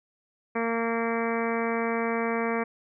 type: harmonic tone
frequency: 229.9 Hz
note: A#3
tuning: 24 cents flat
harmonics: 1 / 2 / 3 / 4 / 5 / 6 / 7 / 8 / 9 / 10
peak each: -30 / -29 / -34 / -36 / -35 / -40 / -39 / -39 / -39 / -38 dBFS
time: 0.55-2.64 s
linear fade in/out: 10 ms
effects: none